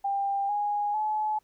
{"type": "tone with pitch steps", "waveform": "sine", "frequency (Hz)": [795, 824.9, 856], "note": ["G5", "G#5", "A5"], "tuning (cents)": [24, -12, -48], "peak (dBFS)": -25, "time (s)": [0.04, 1.39], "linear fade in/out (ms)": 10, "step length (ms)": 450, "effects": ["pink hiss -70 dBFS RMS until 1.43 s"]}